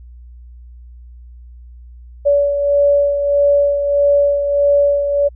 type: beating tone pair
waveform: sine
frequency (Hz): 571 / 572.6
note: D5 / D5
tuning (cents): -49 / -44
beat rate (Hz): 1.6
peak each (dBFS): -11 / -20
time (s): 2.25-5.29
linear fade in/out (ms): 20
effects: added 60 Hz sine -35 dBFS peak until 5.35 s